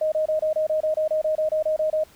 sine tone bursts, 622.3 Hz, D#5, in tune, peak -19 dBFS, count 15, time 0.01-2.038 s, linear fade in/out 5 ms, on 110 ms, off 27 ms, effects pink hiss -53 dBFS RMS until 2.15 s

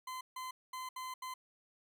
40% pulse tone bursts at uneven times, 1027 Hz, C6, 33 cents flat, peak -40 dBFS, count 5, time 0.07-0.21 / 0.36-0.51 / 0.73-0.89 / 0.96-1.14 / 1.22-1.34 s, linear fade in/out 5 ms, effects none

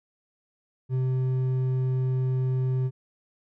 sine tone with hard clipping, 129.2 Hz, C3, 21 cents flat, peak -24 dBFS, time 0.89-2.91 s, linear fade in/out 50 ms, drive 5 dB, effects none

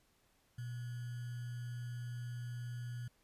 sine tone with sample-and-hold, 121 Hz, B2, 35 cents flat, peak -40 dBFS, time 0.58-3.08 s, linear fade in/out 5 ms, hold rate 1575 Hz, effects pink hiss -73 dBFS RMS until 3.23 s + resampled to 32000 Hz

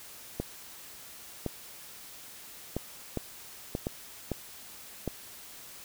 clicks, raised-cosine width 2 ms, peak -17 dBFS, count 8, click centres 0.4 / 1.463 / 2.766 / 3.173 / 3.751 / 3.869 / 4.317 / 5.077 s, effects white hiss -48 dBFS RMS until 5.84 s

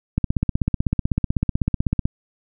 click train, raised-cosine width 5 ms, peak -6 dBFS, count 31, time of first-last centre 0.18-2.055 s, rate 16 Hz, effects none

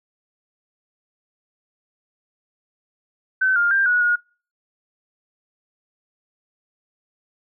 sine tone with pitch steps, 1527 / 1407 / 1587 / 1463 / 1440 Hz, G6 / F6 / G6 / F#6 / F#6, -46 / +12 / +21 / -20 / -47 cents, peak -15 dBFS, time 3.41-4.16 s, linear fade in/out 10 ms, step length 150 ms, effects noise-tail reverb RT60 0.4 s tail -26 dB re dry

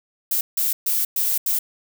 violet noise bursts at uneven times, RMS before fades -21 dBFS, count 5, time 0.31-0.41 / 0.57-0.73 / 0.86-1.05 / 1.16-1.38 / 1.46-1.59 s, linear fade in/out 5 ms, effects none

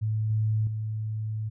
sine tone with level steps, 108.7 Hz, A2, 21 cents flat, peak -24 / -22 / -28 dBFS, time 0.01-1.5 s, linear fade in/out 20 ms, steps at 0.3 / 0.67 s, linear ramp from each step 2 ms, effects none

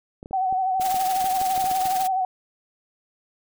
clicks, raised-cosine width 2 ms, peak -25 dBFS, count 12, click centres 0.229 / 0.259 / 0.31 / 0.526 / 0.798 / 0.944 / 1.243 / 1.415 / 1.578 / 1.642 / 1.714 / 1.856 s
sine tone with vibrato, 754 Hz, F#5, 32 cents sharp, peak -20 dBFS, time 0.33-2.25 s, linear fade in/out 2 ms, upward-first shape sine, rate 12 Hz, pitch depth 45 cents each way
white noise with tremolo, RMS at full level -30 dBFS, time 0.8-2.08 s, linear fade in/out 20 ms, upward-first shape triangle, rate 20 Hz, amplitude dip 65%
effects none

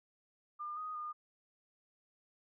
sine tone with pitch steps, 1203 / 1246 / 1217 Hz, D6 / D#6 / D#6, +41 / +2 / -39 cents, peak -39 dBFS, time 0.59-1.13 s, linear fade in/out 20 ms, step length 180 ms, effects none

